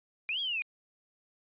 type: linear two-way sweep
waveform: sine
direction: up then down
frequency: 2349 to 3358 to 2396 Hz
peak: -30 dBFS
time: 0.29-0.62 s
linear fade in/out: 0 ms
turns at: 0.4 s
effects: resampled to 8000 Hz